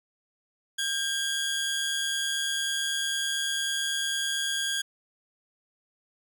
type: tone pair together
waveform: 25% pulse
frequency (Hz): 1600 / 3349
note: G6 / G#7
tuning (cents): +35 / +14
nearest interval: octave + minor second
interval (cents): 1279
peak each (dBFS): -26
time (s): 0.78-4.82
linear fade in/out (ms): 10
effects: none